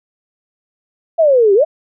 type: exponential two-way sweep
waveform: sine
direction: down then up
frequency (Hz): 682 to 380.7 to 682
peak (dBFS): -7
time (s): 1.18-1.65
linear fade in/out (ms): 20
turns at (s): 1.54
effects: none